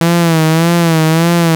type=tone with vibrato; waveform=sawtooth; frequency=164.81 Hz; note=E3; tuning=in tune; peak=-4 dBFS; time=0.01-1.55 s; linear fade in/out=0 ms; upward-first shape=sine; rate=1.7 Hz; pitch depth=72 cents each way; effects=none